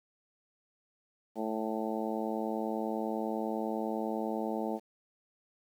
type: harmonic tone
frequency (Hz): 110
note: A2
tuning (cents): 0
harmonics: 2 / 3 / 4 / 5 / 6 / 7 / 8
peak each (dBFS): -36 / -38 / -39 / -40 / -41 / -41 / -42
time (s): 1.35-4.8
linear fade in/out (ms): 50
effects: 10-bit